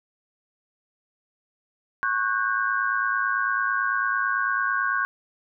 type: tone cluster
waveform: sine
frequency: 1101 / 1482 / 1591 Hz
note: C#6 / F#6 / G6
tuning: -12 / +2 / +25 cents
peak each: -26 dBFS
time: 2.03-5.05 s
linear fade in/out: 0 ms
effects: none